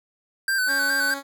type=tone with vibrato; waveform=square; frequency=1542 Hz; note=G6; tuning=29 cents flat; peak=-21 dBFS; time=0.48-1.14 s; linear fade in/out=2 ms; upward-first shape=square; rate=4.8 Hz; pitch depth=41 cents each way
type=tone; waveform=10% pulse; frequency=277.5 Hz; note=C#4; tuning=2 cents sharp; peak=-22 dBFS; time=0.66-1.23 s; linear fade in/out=50 ms
effects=none